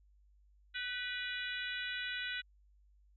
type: harmonic tone with a mistuned harmonic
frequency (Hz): 489.1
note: B4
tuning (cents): -17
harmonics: 3 / 4 / 5 / 6 / 7 / 8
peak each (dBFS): -41 / -44 / -46 / -46 / -46 / -46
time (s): 0.74-2.42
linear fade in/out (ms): 20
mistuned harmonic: 3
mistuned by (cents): +37
effects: added 50 Hz sine -63 dBFS peak until 3.16 s